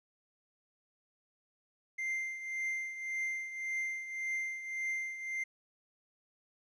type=tone with tremolo; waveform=triangle; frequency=2092 Hz; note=C7; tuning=1 cent flat; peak=-30 dBFS; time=1.98-5.44 s; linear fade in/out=10 ms; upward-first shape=triangle; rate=1.8 Hz; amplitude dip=70%; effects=resampled to 22050 Hz + 12-bit